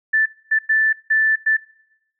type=tone bursts at uneven times; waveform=sine; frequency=1760 Hz; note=A6; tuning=in tune; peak=-13 dBFS; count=5; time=0.13-0.26 / 0.51-0.59 / 0.69-0.93 / 1.1-1.36 / 1.46-1.57 s; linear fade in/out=10 ms; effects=noise-tail reverb RT60 0.9 s tail -23 dB re dry